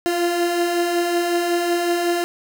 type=beating tone pair; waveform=30% pulse; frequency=341.9 / 347.3 Hz; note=F4 / F4; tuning=-37 / -10 cents; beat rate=5.4 Hz; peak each=-25 / -16 dBFS; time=0.06-2.24 s; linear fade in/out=0 ms; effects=none